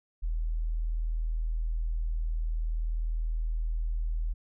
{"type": "tone", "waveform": "sine", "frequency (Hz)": 40.25, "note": "E1", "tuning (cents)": -41, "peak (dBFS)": -27, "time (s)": [0.22, 4.34], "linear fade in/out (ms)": 20, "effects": []}